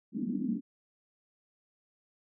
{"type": "band-pass noise", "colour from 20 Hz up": "white", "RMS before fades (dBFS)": -33, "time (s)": [0.12, 0.61], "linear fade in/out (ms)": 50, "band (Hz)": [200, 270], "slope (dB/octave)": 48, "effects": []}